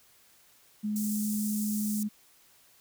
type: tone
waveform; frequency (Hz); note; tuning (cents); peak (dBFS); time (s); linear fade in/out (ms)
sine; 210.8; G#3; +26; -28; 0.83-2.09; 20
type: high-pass noise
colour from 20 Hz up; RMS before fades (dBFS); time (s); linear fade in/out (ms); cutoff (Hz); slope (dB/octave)
pink; -38; 0.96-2.03; 0; 6900; 24
effects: white hiss -61 dBFS RMS until 2.8 s